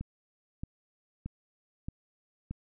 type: click train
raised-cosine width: 5 ms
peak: -24 dBFS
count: 5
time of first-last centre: 0.01-2.51 s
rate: 1.6 Hz
effects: none